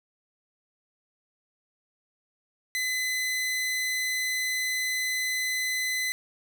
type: tone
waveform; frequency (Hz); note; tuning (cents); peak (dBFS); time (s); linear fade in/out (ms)
sawtooth; 2020; B6; +39; -23; 2.75-6.12; 0
effects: none